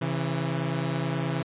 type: tone pair together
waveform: sawtooth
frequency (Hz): 135.32 / 164.81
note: C#3 / E3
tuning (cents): -41 / 0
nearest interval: minor third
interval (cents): 341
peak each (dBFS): -25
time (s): 0.01-1.43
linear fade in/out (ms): 10
effects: resampled to 8000 Hz